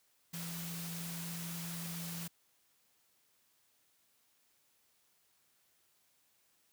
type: tone in noise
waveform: sine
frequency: 169.4 Hz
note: E3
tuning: 48 cents sharp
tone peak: -42 dBFS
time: 0.33-2.28 s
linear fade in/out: 10 ms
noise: white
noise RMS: -45 dBFS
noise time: 0.33-2.28 s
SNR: 0 dB
effects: white hiss -73 dBFS RMS until 6.72 s + high-pass 60 Hz 12 dB/octave